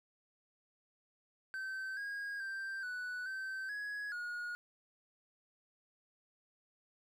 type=tone with pitch steps; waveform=triangle; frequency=1544 / 1636 / 1572 / 1483 / 1547 / 1672 / 1443 Hz; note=G6 / G#6 / G6 / F#6 / G6 / G#6 / F#6; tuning=-27 / -26 / +4 / +4 / -23 / +11 / -44 cents; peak=-37 dBFS; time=1.54-4.55 s; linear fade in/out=0 ms; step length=430 ms; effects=none